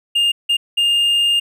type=tone bursts at uneven times; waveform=triangle; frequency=2818 Hz; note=F7; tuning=15 cents sharp; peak=-11 dBFS; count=3; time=0.15-0.32 / 0.49-0.57 / 0.77-1.4 s; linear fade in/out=10 ms; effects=none